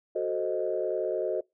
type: chord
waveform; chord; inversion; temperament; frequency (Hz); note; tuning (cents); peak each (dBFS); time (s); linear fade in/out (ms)
sine; F# diminished seventh; none; equal; 370 / 440 / 523.3 / 622.3; F#4 / A4 / C5 / Eb5; 0 / 0 / 0 / 0; -31 / -32 / -33 / -31; 0.15-1.41; 10
effects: noise-tail reverb RT60 0.2 s tail -24 dB re dry + tanh soft clip ceiling -16 dBFS